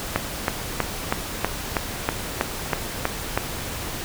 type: click train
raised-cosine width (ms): 0.5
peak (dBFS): -4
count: 11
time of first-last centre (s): 0.16-3.375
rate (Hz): 3.11
effects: pink hiss -31 dBFS RMS until 4.04 s